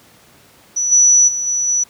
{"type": "tone with level steps", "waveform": "sine", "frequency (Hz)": 5920, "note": "F#8", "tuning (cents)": 0, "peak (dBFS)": [-15, -7, -18, -15, -13], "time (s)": [0.76, 1.84], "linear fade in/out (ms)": 10, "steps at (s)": [0.91, 1.27, 1.46, 1.67], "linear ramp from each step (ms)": 20, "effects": ["pink hiss -48 dBFS RMS until 1.89 s", "high-pass 100 Hz 12 dB/octave"]}